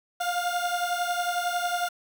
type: beating tone pair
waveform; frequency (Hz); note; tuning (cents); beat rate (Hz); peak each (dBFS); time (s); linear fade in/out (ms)
30% pulse; 702 / 713; F5 / F5; +9 / +36; 11; -25 / -28; 0.2-1.89; 10
effects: 8-bit